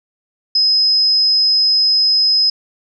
sine tone, 5080 Hz, D#8, 35 cents sharp, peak -10 dBFS, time 0.55-2.5 s, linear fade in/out 5 ms, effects none

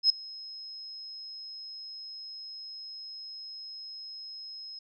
sine tone with ADSR envelope, 5140 Hz, E8, 45 cents flat, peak -16 dBFS, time 0.03-4.79 s, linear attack 69 ms, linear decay 4 ms, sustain -24 dB, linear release 4 ms, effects none

